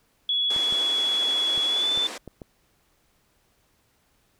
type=tone with pitch glide; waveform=sine; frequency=3378 to 3523 Hz; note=G#7 to A7; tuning=+29 to +1 cents; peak=-21 dBFS; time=0.29-2.07 s; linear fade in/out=2 ms; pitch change=+72 cents; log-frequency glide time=1.67-1.92 s
type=band-pass noise; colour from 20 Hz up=pink; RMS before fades=-37 dBFS; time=0.5-2.18 s; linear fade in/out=5 ms; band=300 to 9000 Hz; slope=24 dB/octave
type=clicks; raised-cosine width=2 ms; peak=-25 dBFS; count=6; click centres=0.563 / 0.725 / 1.577 / 1.975 / 2.277 / 2.418 s
effects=pink hiss -66 dBFS RMS until 4.39 s